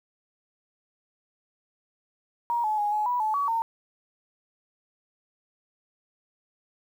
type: tone with pitch steps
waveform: sine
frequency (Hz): 946 / 857 / 829 / 847 / 980 / 864 / 1133 / 912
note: A#5 / A5 / G#5 / G#5 / B5 / A5 / C#6 / A#5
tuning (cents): +25 / -46 / -3 / +34 / -14 / -32 / +37 / -38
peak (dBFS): -23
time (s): 2.5-3.62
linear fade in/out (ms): 0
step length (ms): 140
effects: 9-bit